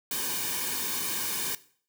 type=noise with comb filter; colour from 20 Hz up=white; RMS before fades=-31 dBFS; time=0.11-1.55 s; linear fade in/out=2 ms; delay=1.5 ms; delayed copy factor=-0.85; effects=noise-tail reverb RT60 0.5 s tail -18 dB re dry